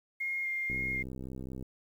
sine tone with vibrato, 2128 Hz, C7, 29 cents sharp, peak -31 dBFS, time 0.2-1.03 s, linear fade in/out 10 ms, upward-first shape square, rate 2 Hz, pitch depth 10 cents each way
click train, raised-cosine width 3 ms, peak -29 dBFS, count 61, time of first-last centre 0.7-1.626 s, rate 64.8 Hz
effects 10-bit

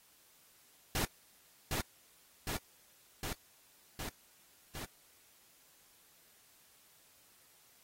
pink noise with echo, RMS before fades -34 dBFS, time 0.95-1.05 s, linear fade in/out 2 ms, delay 760 ms, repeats 5, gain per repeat -2 dB, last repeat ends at 4.85 s, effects white hiss -65 dBFS RMS until 7.83 s + AAC 48 kbps

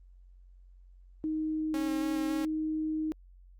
sine tone, 312.1 Hz, D#4, 5 cents sharp, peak -29 dBFS, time 1.24-3.12 s, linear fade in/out 0 ms
sawtooth tone with vibrato, 271.9 Hz, C#4, 33 cents flat, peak -31 dBFS, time 1.74-2.45 s, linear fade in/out 0 ms, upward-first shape square, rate 3.6 Hz, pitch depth 13 cents each way
effects added 45 Hz sine -52 dBFS peak until 3.59 s + Opus 32 kbps

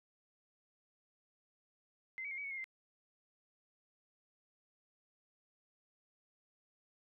sine tone with pitch steps, 2071 / 2268 / 2130 / 2274 / 2216 / 2147 / 2082 Hz, C7 / C#7 / C7 / C#7 / C#7 / C7 / C7, -18 / +39 / +30 / +44 / -1 / +44 / -9 cents, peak -40 dBFS, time 2.18-2.642 s, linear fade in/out 0 ms, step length 66 ms, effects none

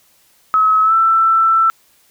sine tone with pitch glide, 1284 to 1331.6 Hz, E6 to E6, -46 to +17 cents, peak -9 dBFS, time 0.54-1.7 s, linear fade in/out 0 ms, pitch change +63 cents, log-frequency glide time 0.83-0.94 s, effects white hiss -54 dBFS RMS until 2.1 s

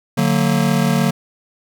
square chord, D augmented, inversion none, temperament just, 146.83 / 183.54 / 229.4 Hz, D3 / F#3 / A#3, 0 / -14 / -28 cents, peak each -19 dBFS, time 0.17-1.11 s, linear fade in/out 10 ms, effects none

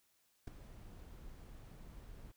brown noise with ADSR envelope, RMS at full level -39 dBFS, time 0.47-2.32 s, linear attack 8 ms, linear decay 6 ms, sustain -14 dB, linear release 11 ms, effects white hiss -75 dBFS RMS until 2.36 s

